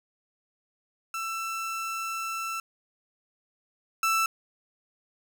30% pulse tone pair in turn, 1333 / 1325.4 Hz, E6 / E6, +19 / +9 cents, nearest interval unison, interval 10 cents, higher first, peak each -28 / -20 dBFS, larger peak second, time 1.14-2.6 / 4.03-4.26 s, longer first, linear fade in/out 2 ms, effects none

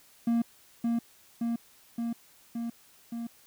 triangle tone with echo, 233.1 Hz, A#3, in tune, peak -21 dBFS, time 0.27-0.42 s, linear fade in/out 5 ms, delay 570 ms, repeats 5, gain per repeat -2 dB, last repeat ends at 3.27 s, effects white hiss -59 dBFS RMS until 3.46 s

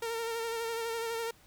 sawtooth tone with vibrato, 458.4 Hz, A#4, 29 cents flat, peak -29 dBFS, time 0.02-1.31 s, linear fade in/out 5 ms, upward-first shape sine, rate 12 Hz, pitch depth 32 cents each way, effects pink hiss -61 dBFS RMS until 1.46 s

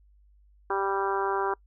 harmonic tone, 196 Hz, G3, in tune, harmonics 2 / 3 / 4 / 5 / 6 / 7 / 8, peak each -29 / -41 / -32 / -31 / -34 / -35 / -38 dBFS, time 0.7-1.54 s, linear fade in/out 5 ms, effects noise-tail reverb RT60 0.1 s tail -25 dB re dry + added 50 Hz sine -56 dBFS peak until 1.66 s

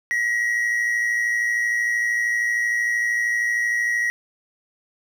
triangle tone pair together, 1905 / 2018 Hz, A#6 / B6, +37 / +37 cents, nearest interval minor second, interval 100 cents, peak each -18 / -27 dBFS, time 0.11-4.1 s, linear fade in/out 0 ms, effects none

